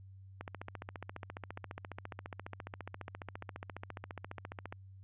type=click train; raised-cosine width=0.5 ms; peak=-27 dBFS; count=64; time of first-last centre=0.41-4.725 s; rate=14.6 Hz; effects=added 96 Hz sine -51 dBFS peak until 5.03 s + resampled to 8000 Hz